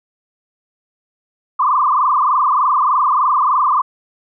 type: tone with frequency modulation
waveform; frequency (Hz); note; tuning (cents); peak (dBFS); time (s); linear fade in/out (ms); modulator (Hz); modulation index
sine; 1107; C#6; -3; -11; 1.59-3.82; 10; 23.3; 4.8
effects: none